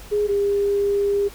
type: tone pair in turn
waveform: sine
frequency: 415.3 / 403.2 Hz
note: G#4 / G4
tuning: 0 / +49 cents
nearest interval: minor second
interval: 51 cents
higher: first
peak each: -17 dBFS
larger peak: neither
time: 0.11-0.28 / 0.28-1.29 s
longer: second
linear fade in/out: 20 ms
effects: added 50 Hz sine -42 dBFS peak until 1.34 s + pink hiss -43 dBFS RMS until 1.34 s